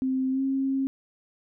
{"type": "tone with pitch glide", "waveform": "sine", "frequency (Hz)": [261.6, 269], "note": ["C4", "C4"], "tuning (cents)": [0, 48], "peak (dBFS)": -23, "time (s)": [0.02, 0.87], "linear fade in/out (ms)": 0, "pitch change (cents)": 48, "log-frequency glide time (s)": [0.31, 0.41], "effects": []}